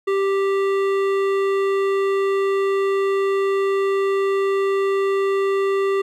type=tone with hard clipping; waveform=sine; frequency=392 Hz; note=G4; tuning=in tune; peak=-19 dBFS; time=0.07-6.02 s; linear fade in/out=10 ms; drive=13 dB; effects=none